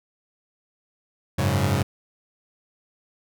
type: chord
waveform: sawtooth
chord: F# suspended second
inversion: none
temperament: equal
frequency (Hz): 92.5 / 103.83 / 138.59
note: F#2 / G#2 / C#3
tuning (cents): 0 / 0 / 0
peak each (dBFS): -20 / -20 / -20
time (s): 1.38-1.83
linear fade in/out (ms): 10
effects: none